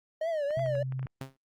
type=tone with vibrato; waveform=triangle; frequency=615 Hz; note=D#5; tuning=20 cents flat; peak=-26 dBFS; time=0.21-0.83 s; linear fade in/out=5 ms; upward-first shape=triangle; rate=3.1 Hz; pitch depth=180 cents each way
type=clicks; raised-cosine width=0.5 ms; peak=-32 dBFS; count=8; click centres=0.507 / 0.594 / 0.661 / 0.753 / 0.923 / 0.994 / 1.029 / 1.069 s
type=tone; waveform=sine; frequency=130.81 Hz; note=C3; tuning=in tune; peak=-31 dBFS; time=0.57-1.06 s; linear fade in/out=2 ms
type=tone with exponential decay; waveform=sawtooth; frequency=133.5 Hz; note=C3; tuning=35 cents sharp; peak=-29 dBFS; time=1.21-1.37 s; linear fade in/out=2 ms; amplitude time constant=34 ms
effects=Opus 48 kbps